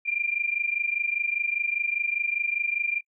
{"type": "tone pair together", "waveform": "sine", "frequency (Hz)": [2375, 2400], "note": ["D7", "D7"], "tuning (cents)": [19, 37], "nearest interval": "unison", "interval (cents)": 18, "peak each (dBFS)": -27, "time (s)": [0.05, 3.01], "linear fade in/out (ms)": 20, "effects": ["noise-tail reverb RT60 0.1 s tail -25 dB re dry"]}